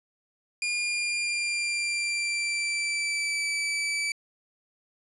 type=tone with pitch glide; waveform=sawtooth; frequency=2418 to 2310 Hz; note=D7 to D7; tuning=+50 to -29 cents; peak=-23 dBFS; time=0.62-4.12 s; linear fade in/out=2 ms; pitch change=-79 cents; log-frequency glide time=0.75-3.47 s; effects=resampled to 24000 Hz + 9-bit